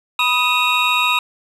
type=tone cluster; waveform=triangle; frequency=986 / 1252 / 2494 / 2693 / 3773 Hz; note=B5 / D#6 / D#7 / E7 / A#7; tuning=-3 / +10 / +3 / +36 / +20 cents; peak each=-19 dBFS; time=0.19-1.19 s; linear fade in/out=2 ms; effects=resampled to 32000 Hz